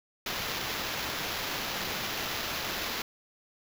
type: noise with sample-and-hold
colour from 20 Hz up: white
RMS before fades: -34 dBFS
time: 0.26-3.02 s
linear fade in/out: 2 ms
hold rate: 8820 Hz
effects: none